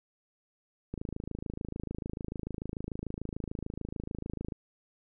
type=click train; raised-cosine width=3 ms; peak=-23 dBFS; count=97; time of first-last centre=0.94-4.522 s; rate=26.8 Hz; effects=none